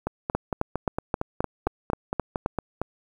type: two click trains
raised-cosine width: 1 ms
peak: -12 / -9 dBFS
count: 13 / 9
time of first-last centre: 0.07-2.816 / 0.35-2.461 s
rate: 4.37 / 3.79 Hz
effects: 8-bit